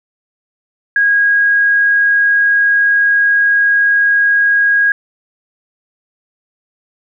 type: tone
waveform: sine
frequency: 1641 Hz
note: G#6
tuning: 21 cents flat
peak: -8 dBFS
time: 0.96-4.92 s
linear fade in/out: 2 ms
effects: none